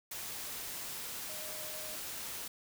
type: tone in noise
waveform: sine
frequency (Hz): 619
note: D#5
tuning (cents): -9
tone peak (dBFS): -50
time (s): 1.29-1.96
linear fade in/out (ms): 5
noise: white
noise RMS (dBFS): -42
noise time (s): 0.11-2.48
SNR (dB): -11
effects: none